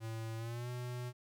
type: tone with pitch glide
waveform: square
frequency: 112.5 to 123.39 Hz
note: A2 to B2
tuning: +39 to -1 cents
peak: -40 dBFS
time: 0-1.13 s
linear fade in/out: 50 ms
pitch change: +160 cents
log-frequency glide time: 0.37-0.69 s
effects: none